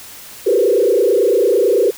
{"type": "tone with frequency modulation", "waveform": "sine", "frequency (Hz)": 438.8, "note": "A4", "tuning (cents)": -5, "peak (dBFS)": -10, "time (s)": [0.46, 1.91], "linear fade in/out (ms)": 10, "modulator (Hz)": 29, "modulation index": 2.5, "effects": ["white hiss -36 dBFS RMS until 1.97 s"]}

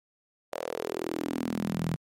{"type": "tone with high-pass filter sweep", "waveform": "sawtooth", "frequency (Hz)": 41.2, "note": "E1", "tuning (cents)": 0, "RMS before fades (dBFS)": -32, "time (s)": [0.52, 1.96], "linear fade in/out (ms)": 0, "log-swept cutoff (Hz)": [580, 150], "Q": 4.3, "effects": ["MP3 64 kbps"]}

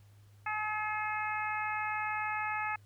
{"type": "harmonic tone", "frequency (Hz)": 426.7, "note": "G#4", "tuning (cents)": 47, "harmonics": [2, 3, 4, 5, 6], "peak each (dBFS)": [-36, -38, -39, -40, -41], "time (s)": [0.46, 2.76], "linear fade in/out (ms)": 5, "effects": ["added 102 Hz sine -56 dBFS peak until 2.85 s", "pink hiss -69 dBFS RMS until 2.85 s"]}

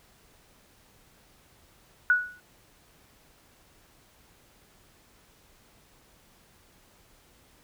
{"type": "tone with exponential decay", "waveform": "sine", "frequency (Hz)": 1469, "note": "F#6", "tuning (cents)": -13, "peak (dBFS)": -15, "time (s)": [2.1, 2.4], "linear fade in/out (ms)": 1, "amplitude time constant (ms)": 65, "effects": ["pink hiss -60 dBFS RMS until 7.63 s"]}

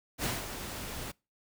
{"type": "noise with ADSR envelope", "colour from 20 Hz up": "pink", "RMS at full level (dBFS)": -31, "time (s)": [0.18, 1.12], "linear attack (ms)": 61, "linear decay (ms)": 190, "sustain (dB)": -9, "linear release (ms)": 15, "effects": ["noise-tail reverb RT60 0.3 s tail -26 dB re dry"]}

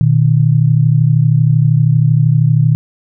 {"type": "tone pair together", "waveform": "sine", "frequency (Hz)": [120.4, 153.19], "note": ["B2", "D#3"], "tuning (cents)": [-44, -27], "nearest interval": "major third", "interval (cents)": 417, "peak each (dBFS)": -10, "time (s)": [0.01, 2.75], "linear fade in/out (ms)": 0, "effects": []}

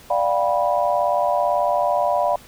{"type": "chord", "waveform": "sine", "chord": "G dominant seventh", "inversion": "second", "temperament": "just", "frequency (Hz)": [588, 705.6, 784, 980], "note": ["D5", "F5", "G5", "B5"], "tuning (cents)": [2, 18, 0, -14], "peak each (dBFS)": [-21, -21, -26, -23], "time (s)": [0.1, 2.36], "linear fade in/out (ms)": 5, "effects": ["pink hiss -46 dBFS RMS until 2.47 s"]}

